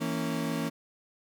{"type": "chord", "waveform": "35% pulse", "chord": "A# diminished", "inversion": "second", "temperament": "equal with one note detuned", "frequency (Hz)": [164.81, 230.7, 277.2], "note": ["E3", "A#3", "C#4"], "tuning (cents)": [0, -18, 0], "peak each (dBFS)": -32, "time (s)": [0, 0.7], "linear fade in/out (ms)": 20, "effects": []}